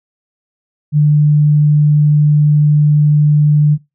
sine tone, 149 Hz, D3, 25 cents sharp, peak -6 dBFS, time 0.92-3.78 s, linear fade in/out 50 ms, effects noise-tail reverb RT60 0.2 s tail -20 dB re dry

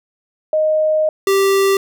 sine / square tone pair in turn, 621 / 391.2 Hz, D#5 / G4, -3 / -4 cents, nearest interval minor sixth, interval 801 cents, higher first, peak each -12 dBFS, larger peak neither, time 0.53-1.09 / 1.27-1.77 s, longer first, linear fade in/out 2 ms, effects none

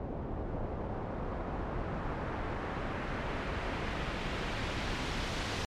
pink noise with low-pass filter sweep, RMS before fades -36 dBFS, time 0-5.65 s, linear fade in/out 0 ms, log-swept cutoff 600 to 4600 Hz, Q 0.91, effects MP3 64 kbps

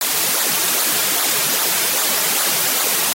white noise with flanger, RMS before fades -18 dBFS, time 0.01-3.13 s, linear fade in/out 2 ms, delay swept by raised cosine 0.34 to 4.04 ms, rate 2.5 Hz, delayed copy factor -0.7, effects high-pass 200 Hz 12 dB/octave + AAC 48 kbps

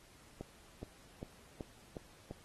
accelerating click train, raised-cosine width 2 ms, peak -29 dBFS, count 6, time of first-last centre 0.41-2.31 s, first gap 420 ms, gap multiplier 0.95, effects pink hiss -62 dBFS RMS until 2.44 s + AAC 32 kbps

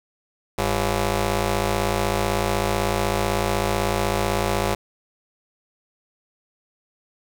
10% pulse ring-modulated tone, 150 Hz, D3, 37 cents sharp, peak -9 dBFS, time 0.58-4.75 s, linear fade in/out 10 ms, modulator 253 Hz, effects none

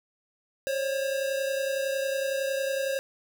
square tone pair together, 538 / 568.9 Hz, C5 / C#5, +48 / +45 cents, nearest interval minor second, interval 97 cents, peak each -28 / -35 dBFS, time 0.67-2.99 s, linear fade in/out 0 ms, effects none

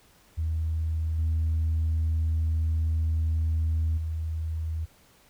sine tone with level steps, 80 Hz, D#2, 49 cents sharp, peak -24 / -21 / -27 dBFS, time 0.37-4.86 s, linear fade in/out 20 ms, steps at 1.18 / 3.97 s, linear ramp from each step 10 ms, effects tanh soft clip ceiling -20 dBFS + pink hiss -59 dBFS RMS until 5.29 s

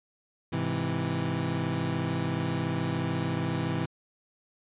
25% pulse chord, Ab augmented, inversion none, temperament equal, 103.83 / 130.81 / 164.81 Hz, Ab2 / C3 / E3, 0 / 0 / 0 cents, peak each -31 / -28 / -27 dBFS, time 0.52-3.86 s, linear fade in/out 10 ms, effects resampled to 8000 Hz

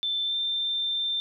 sine tone with pitch glide, 3540 to 3577 Hz, A7 to A7, +10 to +28 cents, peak -25 dBFS, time 0.03-1.2 s, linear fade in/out 0 ms, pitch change +18 cents, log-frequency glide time 0.25-0.35 s, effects none

